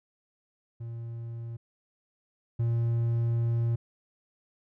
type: tone pair in turn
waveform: triangle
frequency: 116.2 / 116.66 Hz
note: A#2 / A#2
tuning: -5 / +2 cents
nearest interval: unison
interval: 7 cents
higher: second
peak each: -33 / -22 dBFS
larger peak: second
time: 0.8-1.57 / 2.59-3.76 s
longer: second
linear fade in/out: 10 ms
effects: none